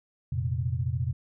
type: chord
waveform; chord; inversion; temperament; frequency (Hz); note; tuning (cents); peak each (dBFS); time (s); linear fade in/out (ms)
sine; F suspended fourth; none; equal; 87.31 / 116.54 / 130.81; F2 / Bb2 / C3; 0 / 0 / 0; -31 / -30 / -30; 0.32-1.13; 5
effects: none